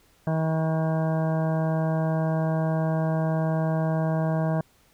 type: harmonic tone with a mistuned harmonic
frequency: 159.9 Hz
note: D#3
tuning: 48 cents sharp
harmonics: 1 / 2 / 3 / 4 / 5 / 6 / 7 / 9 / 10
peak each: -23 / -34 / -36 / -29 / -37 / -39 / -41 / -46 / -43 dBFS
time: 0.27-4.61 s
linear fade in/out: 2 ms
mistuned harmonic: 7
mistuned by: -21 cents
effects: pink hiss -61 dBFS RMS until 4.93 s